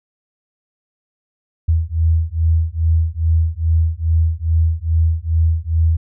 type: beating tone pair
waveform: sine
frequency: 80.3 / 82.7 Hz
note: E2 / E2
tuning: -45 / +6 cents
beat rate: 2.4 Hz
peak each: -16 dBFS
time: 1.68-5.97 s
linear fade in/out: 10 ms
effects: none